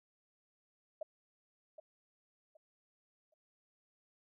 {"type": "tone with echo", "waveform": "sine", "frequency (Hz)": 624, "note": "D#5", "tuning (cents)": 5, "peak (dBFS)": -37, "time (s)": [1.01, 1.03], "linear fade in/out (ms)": 5, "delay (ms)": 770, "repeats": 3, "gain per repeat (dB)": -11, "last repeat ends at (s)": 3.34, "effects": []}